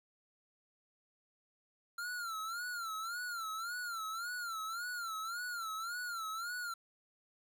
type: tone with vibrato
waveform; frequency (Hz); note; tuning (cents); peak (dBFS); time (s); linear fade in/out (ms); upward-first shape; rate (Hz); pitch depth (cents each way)
square; 1376; F6; -26; -39; 1.98-6.74; 5; sine; 1.8; 120
effects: 11-bit